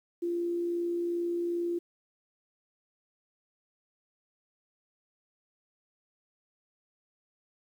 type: tone with amplitude modulation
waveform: sine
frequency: 345 Hz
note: F4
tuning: 21 cents flat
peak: -27 dBFS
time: 0.22-1.79 s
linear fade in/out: 10 ms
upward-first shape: sine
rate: 62.5 Hz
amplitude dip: 25%
effects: 10-bit